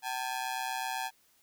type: ring-modulated tone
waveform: sawtooth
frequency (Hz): 830.6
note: G#5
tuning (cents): 0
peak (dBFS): -26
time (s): 0.02-1.11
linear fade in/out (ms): 50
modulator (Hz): 64
effects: white hiss -67 dBFS RMS until 1.42 s